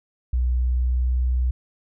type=tone with pitch glide; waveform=sine; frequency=61.74 to 62.46 Hz; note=B1 to B1; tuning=0 to +20 cents; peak=-18 dBFS; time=0.33-1.51 s; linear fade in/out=5 ms; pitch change=+20 cents; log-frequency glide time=0.44-1.18 s; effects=none